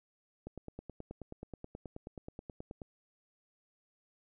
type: click train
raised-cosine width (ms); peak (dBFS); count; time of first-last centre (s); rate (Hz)
2; -30; 23; 0.47-2.818; 9.37
effects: none